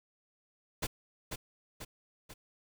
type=noise with echo; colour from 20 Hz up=pink; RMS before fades=-34 dBFS; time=0.82-0.87 s; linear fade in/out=10 ms; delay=490 ms; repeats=3; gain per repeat=-5 dB; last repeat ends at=2.34 s; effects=none